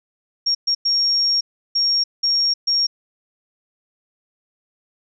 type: tone bursts at uneven times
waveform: sine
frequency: 5560 Hz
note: F8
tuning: 9 cents flat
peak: -15 dBFS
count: 6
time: 0.46-0.55 / 0.67-0.75 / 0.85-1.41 / 1.75-2.04 / 2.23-2.54 / 2.67-2.87 s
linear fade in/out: 10 ms
effects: none